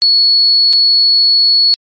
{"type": "tone with dropouts", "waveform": "sine", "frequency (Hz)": 4387, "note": "C#8", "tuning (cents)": -19, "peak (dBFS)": -6, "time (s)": [0.02, 1.74], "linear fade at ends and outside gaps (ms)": 0, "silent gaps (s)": [0.729, 0.733], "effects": ["MP3 32 kbps"]}